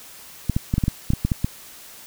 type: clicks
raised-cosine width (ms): 5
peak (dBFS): -7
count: 11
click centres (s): 0.497 / 0.565 / 0.739 / 0.781 / 0.838 / 0.881 / 1.104 / 1.135 / 1.25 / 1.318 / 1.445
effects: white hiss -43 dBFS RMS until 2.06 s